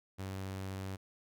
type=tone; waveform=sawtooth; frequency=95.8 Hz; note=G2; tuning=39 cents flat; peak=-35 dBFS; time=0.18-0.97 s; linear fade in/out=20 ms; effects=none